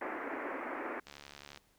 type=band-pass noise; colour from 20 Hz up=pink; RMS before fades=-40 dBFS; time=0.01-1 s; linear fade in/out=5 ms; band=260 to 2200 Hz; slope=48 dB/octave
type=click train; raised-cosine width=0.2 ms; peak=-31 dBFS; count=37; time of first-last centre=1.07-1.574 s; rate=71.4 Hz
effects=pink hiss -70 dBFS RMS until 1.78 s